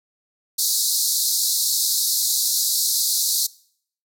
pink band-pass noise, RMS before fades -21 dBFS, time 0.58-3.47 s, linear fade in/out 10 ms, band 3900 to 16000 Hz, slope 96 dB/octave, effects noise-tail reverb RT60 0.6 s tail -22 dB re dry

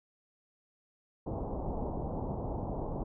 pink low-pass noise, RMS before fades -36 dBFS, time 1.26-3.04 s, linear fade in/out 10 ms, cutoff 940 Hz, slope 48 dB/octave, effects none

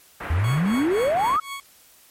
white low-pass noise, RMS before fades -33 dBFS, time 0.2-1.37 s, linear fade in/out 10 ms, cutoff 2000 Hz, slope 24 dB/octave
sine exponential sweep, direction up, 75 to 1318.5 Hz, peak -18 dBFS, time 0.3-1.4 s, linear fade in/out 5 ms
20% pulse tone with tremolo, 1108.7 Hz, C#6, in tune, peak -24 dBFS, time 0.44-1.6 s, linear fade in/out 2 ms, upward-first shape triangle, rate 3.9 Hz, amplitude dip 100%
effects white hiss -53 dBFS RMS until 2.1 s + MP3 64 kbps

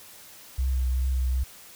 sine tone with vibrato, 64.1 Hz, C2, 35 cents flat, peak -22 dBFS, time 0.58-1.44 s, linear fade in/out 10 ms, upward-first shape triangle, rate 2.5 Hz, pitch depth 29 cents each way, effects white hiss -48 dBFS RMS until 1.75 s

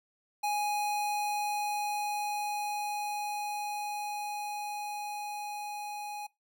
square tone with level ramp, 830.6 Hz, G#5, in tune, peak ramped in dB -29 to -38 dBFS, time 0.43-6.27 s, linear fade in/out 10 ms, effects noise-tail reverb RT60 0.2 s tail -21 dB re dry

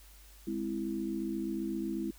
sine chord, Ab augmented, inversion none, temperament equal with one note detuned, 206.9 / 261.6 / 329.6 Hz, Ab3 / C4 / E4, -6 / 0 / 0 cents, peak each -37 / -39 / -35 dBFS, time 0.47-2.11 s, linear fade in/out 5 ms, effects added 50 Hz sine -54 dBFS peak until 2.18 s + white hiss -59 dBFS RMS until 2.18 s

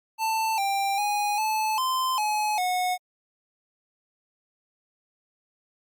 square tone with pitch steps, 887 / 790 / 826 / 868 / 1035 / 848 / 730 Hz, A5 / G5 / G#5 / A5 / C6 / G#5 / F#5, +14 / +13 / -10 / -24 / -19 / +36 / -24 cents, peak -24 dBFS, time 0.18-2.98 s, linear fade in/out 50 ms, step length 400 ms, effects Opus 48 kbps

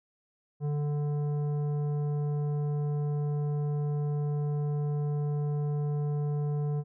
triangle tone with tanh clipping, 146.83 Hz, D3, in tune, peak -29 dBFS, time 0.6-6.84 s, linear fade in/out 50 ms, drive 15 dB, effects none

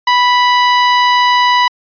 sawtooth tone, 986 Hz, B5, 3 cents flat, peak -4 dBFS, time 0.07-1.68 s, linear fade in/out 5 ms, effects resampled to 11025 Hz

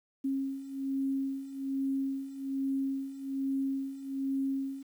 sine beating tone pair, 270 / 271.2 Hz, C#4 / C#4, -45 / -38 cents, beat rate 1.2 Hz, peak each -36 / -32 dBFS, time 0.24-4.83 s, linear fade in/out 10 ms, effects 10-bit

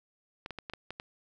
clicks, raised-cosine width 0.3 ms, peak -23 dBFS, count 7, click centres 0.461 / 0.507 / 0.587 / 0.698 / 0.736 / 0.906 / 0.999 s, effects none

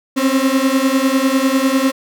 35% pulse beating tone pair, 261.6 / 271.6 Hz, C4 / C#4, 0 / -35 cents, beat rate 10 Hz, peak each -14 dBFS, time 0.16-1.92 s, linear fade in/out 20 ms, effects none

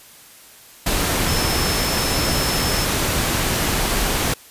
sine tone in noise, 5274 Hz, E8, in tune, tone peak -26 dBFS, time 1.28-2.85 s, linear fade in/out 5 ms, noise pink, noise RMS -20 dBFS, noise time 0.86-4.34 s, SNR -9 dB, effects white hiss -45 dBFS RMS until 4.5 s + resampled to 32000 Hz

